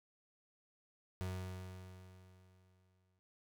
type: tone with exponential decay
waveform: 35% pulse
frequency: 92.5 Hz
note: F#2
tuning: in tune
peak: -36 dBFS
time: 1.21-3.19 s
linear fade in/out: 0 ms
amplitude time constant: 430 ms
effects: noise-tail reverb RT60 0.5 s tail -25 dB re dry